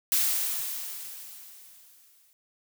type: noise with exponential decay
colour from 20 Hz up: blue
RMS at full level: -23 dBFS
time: 0.12-2.33 s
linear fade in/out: 1 ms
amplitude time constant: 480 ms
effects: none